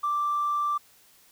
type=tone with tanh clipping; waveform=triangle; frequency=1174.7 Hz; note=D6; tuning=in tune; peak=-23 dBFS; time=0.03-0.78 s; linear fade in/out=10 ms; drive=1 dB; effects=white hiss -58 dBFS RMS until 1.31 s